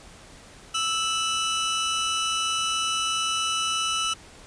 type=tone pair together; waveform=sawtooth; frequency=1318.5 / 2960 Hz; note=E6 / F#7; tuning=0 / 0 cents; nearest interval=octave + major second; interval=1400 cents; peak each=-23 / -23 dBFS; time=0.74-4.14 s; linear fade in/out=10 ms; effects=pink hiss -48 dBFS RMS until 4.46 s + resampled to 22050 Hz